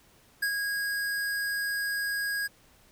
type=tone with ADSR envelope; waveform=square; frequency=1643 Hz; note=G#6; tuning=19 cents flat; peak=-25 dBFS; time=0.42-2.48 s; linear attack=9 ms; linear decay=76 ms; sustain=-4 dB; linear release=20 ms; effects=pink hiss -60 dBFS RMS until 2.91 s